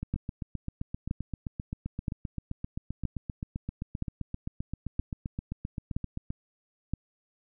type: two click trains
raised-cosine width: 5 ms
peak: -21 / -17 dBFS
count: 49 / 8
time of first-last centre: 0.03-6.305 / 0.14-6.936 s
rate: 7.65 / 1.03 Hz
effects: none